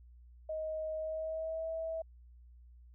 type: tone with pitch glide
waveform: sine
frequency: 628 to 649.4 Hz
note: D#5 to E5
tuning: +16 to -26 cents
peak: -35 dBFS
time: 0.49-2.02 s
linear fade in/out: 5 ms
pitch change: +58 cents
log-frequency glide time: 0.97-1.69 s
effects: added 60 Hz sine -54 dBFS peak until 2.94 s